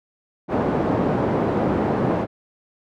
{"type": "band-pass noise", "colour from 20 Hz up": "pink", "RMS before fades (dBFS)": -21, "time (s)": [0.48, 2.27], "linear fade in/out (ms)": 50, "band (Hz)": [160, 740], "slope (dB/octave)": 12, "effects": []}